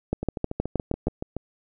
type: two click trains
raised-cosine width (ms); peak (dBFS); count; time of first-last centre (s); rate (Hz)
2; -16 / -10; 9 / 7; 0.23-1.366 / 0.13-1.07; 7.04 / 6.38
effects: none